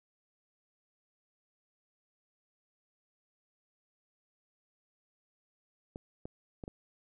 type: clicks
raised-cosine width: 2 ms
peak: -28 dBFS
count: 4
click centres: 5.959 / 6.255 / 6.638 / 6.679 s
effects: none